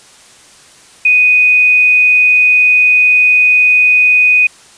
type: tone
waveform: sine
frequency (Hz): 2489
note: D#7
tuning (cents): 0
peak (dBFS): -5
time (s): 1.05-4.47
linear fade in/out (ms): 5
effects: white hiss -41 dBFS RMS until 4.77 s + resampled to 22050 Hz